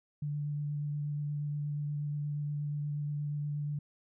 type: tone with vibrato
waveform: sine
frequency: 146.83 Hz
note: D3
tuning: in tune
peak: -32 dBFS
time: 0.22-3.79 s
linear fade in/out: 5 ms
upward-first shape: sine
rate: 8.4 Hz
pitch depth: 12 cents each way
effects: none